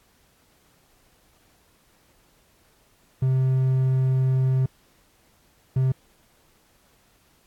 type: tone bursts at uneven times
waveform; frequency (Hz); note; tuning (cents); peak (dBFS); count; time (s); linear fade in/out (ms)
triangle; 130.81; C3; 0; -16; 2; 3.22-4.66 / 5.76-5.92; 5
effects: pink hiss -61 dBFS RMS until 7.46 s + AAC 64 kbps